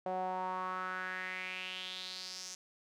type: tone with band-pass filter sweep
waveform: sawtooth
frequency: 185 Hz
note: F#3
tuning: in tune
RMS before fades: -40 dBFS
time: 0.06-2.55 s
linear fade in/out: 2 ms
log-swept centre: 650 to 6200 Hz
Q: 4.4
effects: none